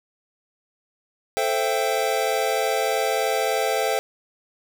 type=chord; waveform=square; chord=A minor seventh; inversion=none; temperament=equal with one note detuned; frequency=440 / 523.3 / 670.8 / 784 Hz; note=A4 / C5 / E5 / G5; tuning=0 / 0 / +30 / 0 cents; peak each=-27 dBFS; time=1.37-3.99 s; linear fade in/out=0 ms; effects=none